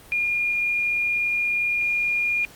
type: tone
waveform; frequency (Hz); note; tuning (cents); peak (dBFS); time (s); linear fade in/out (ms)
sine; 2421; D#7; -48; -20; 0.12-2.45; 0
effects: pink hiss -47 dBFS RMS until 2.55 s + Opus 32 kbps